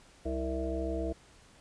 harmonic tone with a mistuned harmonic, 66 Hz, C2, 16 cents sharp, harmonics 1 / 3 / 5 / 7 / 9 / 10, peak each -35 / -44 / -36 / -39 / -44 / -38 dBFS, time 0.25-1.13 s, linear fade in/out 10 ms, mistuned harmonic 5, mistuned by -18 cents, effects pink hiss -59 dBFS RMS until 1.6 s + resampled to 22050 Hz

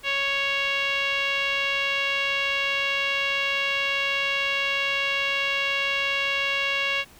5% pulse tone with low-pass filter, 554.4 Hz, C#5, in tune, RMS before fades -25 dBFS, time 0.03-7.05 s, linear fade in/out 50 ms, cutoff 2700 Hz, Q 2.9, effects pink hiss -51 dBFS RMS until 7.19 s

